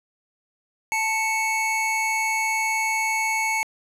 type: tone pair together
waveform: square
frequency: 881.9 / 2217 Hz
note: A5 / C#7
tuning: +4 / 0 cents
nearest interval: octave + major third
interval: 1596 cents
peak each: -26 / -24 dBFS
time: 0.92-3.63 s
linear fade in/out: 0 ms
effects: low-pass 12000 Hz 12 dB/octave